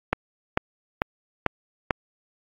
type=click train; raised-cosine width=0.5 ms; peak=-5 dBFS; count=5; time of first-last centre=0.13-1.908 s; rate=2.25 Hz; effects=AAC 32 kbps